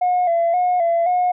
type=tone with vibrato; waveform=sine; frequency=699 Hz; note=F5; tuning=1 cent sharp; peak=-13 dBFS; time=0.01-1.32 s; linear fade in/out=10 ms; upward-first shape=square; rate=1.9 Hz; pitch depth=56 cents each way; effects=tanh soft clip ceiling -12 dBFS